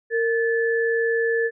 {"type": "tone pair together", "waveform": "sine", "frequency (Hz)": [460.6, 1739], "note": ["A#4", "A6"], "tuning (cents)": [-21, -21], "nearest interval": "octave + major seventh", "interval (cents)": 2300, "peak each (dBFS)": [-20, -24], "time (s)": [0.1, 1.51], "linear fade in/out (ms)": 50, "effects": []}